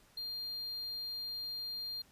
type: tone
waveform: triangle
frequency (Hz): 4200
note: C8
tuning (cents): +6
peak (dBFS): -37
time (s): 0.17-2.02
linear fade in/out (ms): 5
effects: pink hiss -65 dBFS RMS until 2.11 s + resampled to 32000 Hz